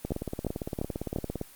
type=two click trains; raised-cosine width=2 ms; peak=-18 / -15 dBFS; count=25 / 4; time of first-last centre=0.05-1.414 / 0.12-1.162 s; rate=17.6 / 2.88 Hz; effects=white hiss -52 dBFS RMS until 1.55 s + Opus 24 kbps